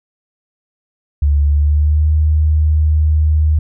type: tone with pitch glide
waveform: sine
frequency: 72.2 to 76.94 Hz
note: D2 to D#2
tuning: -29 to -19 cents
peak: -9 dBFS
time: 1.22-3.59 s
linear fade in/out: 5 ms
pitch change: +110 cents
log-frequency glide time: 1.44-2.1 s
effects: none